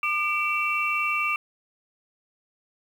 sine tone cluster, 1200 / 2319 / 2712 Hz, D6 / D7 / E7, +37 / -22 / +49 cents, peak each -27 dBFS, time 0.03-1.36 s, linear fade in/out 2 ms, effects 8-bit

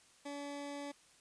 20% pulse tone, 285.6 Hz, D4, 48 cents flat, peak -37 dBFS, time 0.25-0.92 s, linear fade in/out 10 ms, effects white hiss -65 dBFS RMS until 1.2 s + resampled to 22050 Hz

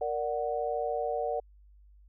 sine chord, Bb augmented, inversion none, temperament equal, 466.2 / 587.3 / 740 Hz, Bb4 / D5 / F#5, 0 / 0 / 0 cents, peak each -33 dBFS, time 0.01-1.4 s, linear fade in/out 5 ms, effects added 50 Hz sine -54 dBFS peak until 2.08 s

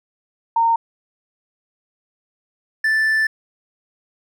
sine / triangle tone pair in turn, 919 / 1761.1 Hz, A#5 / A6, -25 / +1 cents, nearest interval major seventh, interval 1126 cents, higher second, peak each -13 dBFS, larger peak neither, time 0.56-0.76 / 2.84-3.27 s, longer second, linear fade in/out 5 ms, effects none

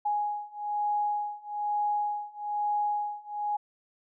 sine beating tone pair, 830.6 / 831.7 Hz, G#5 / G#5, 0 / +2 cents, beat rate 1.1 Hz, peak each -31 / -30 dBFS, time 0.05-3.57 s, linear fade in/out 10 ms, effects none

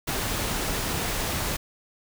pink noise, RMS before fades -28 dBFS, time 0.07-1.57 s, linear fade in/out 10 ms, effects none

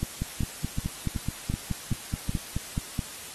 two click trains, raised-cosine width 5 ms, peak -15 / -15 dBFS, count 7 / 14, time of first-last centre 0.03-2.294 / 0.22-2.992 s, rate 2.65 / 4.69 Hz, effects white hiss -41 dBFS RMS until 3.34 s + AAC 32 kbps

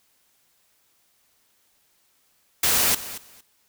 white noise with echo, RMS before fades -20 dBFS, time 2.63-2.95 s, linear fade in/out 5 ms, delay 230 ms, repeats 2, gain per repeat -15 dB, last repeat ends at 3.41 s, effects white hiss -65 dBFS RMS until 3.68 s

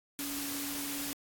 sine tone in noise, 283.2 Hz, C#4, 37 cents sharp, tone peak -39 dBFS, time 0.19-1.13 s, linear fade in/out 0 ms, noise white, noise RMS -38 dBFS, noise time 0.19-1.13 s, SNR -4 dB, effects AAC 64 kbps

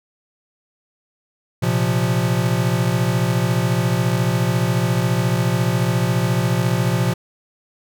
square chord, Bb suspended second, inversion none, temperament equal, 116.54 / 130.81 / 174.61 Hz, Bb2 / C3 / F3, 0 / 0 / 0 cents, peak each -21 / -22 / -22 dBFS, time 1.62-7.14 s, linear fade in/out 10 ms, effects none

